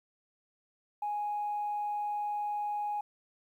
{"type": "tone", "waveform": "sine", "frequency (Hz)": 830.6, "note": "G#5", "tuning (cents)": 0, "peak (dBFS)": -30, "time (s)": [1.02, 3.01], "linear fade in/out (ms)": 5, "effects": ["tanh soft clip ceiling -27 dBFS", "11-bit"]}